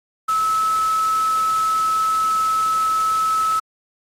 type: tone in noise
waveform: sine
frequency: 1299 Hz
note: E6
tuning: 26 cents flat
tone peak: -16 dBFS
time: 0.28-3.6 s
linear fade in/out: 10 ms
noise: white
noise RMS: -32 dBFS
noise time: 0.28-3.6 s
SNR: +13 dB
effects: low-pass 10000 Hz 12 dB/octave + AAC 64 kbps